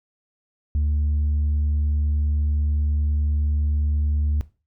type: tone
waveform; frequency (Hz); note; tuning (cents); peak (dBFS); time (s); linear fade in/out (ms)
sine; 74.2; D2; +18; -16; 0.75-4.41; 0
effects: noise-tail reverb RT60 0.3 s tail -17 dB re dry + tanh soft clip ceiling -17 dBFS